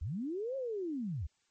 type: linear two-way sweep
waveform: sine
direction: up then down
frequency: 60.3 to 550 to 60.3 Hz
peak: -34 dBFS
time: 0.01-1.27 s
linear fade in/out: 10 ms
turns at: 0.56 s
effects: white hiss -75 dBFS RMS until 1.5 s + MP3 32 kbps